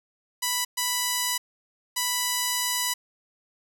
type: tone bursts at uneven times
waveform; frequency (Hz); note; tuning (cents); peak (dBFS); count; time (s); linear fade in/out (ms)
5% pulse; 987.8; B5; 0; -12; 3; 0.42-0.65 / 0.77-1.38 / 1.96-2.94; 10
effects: none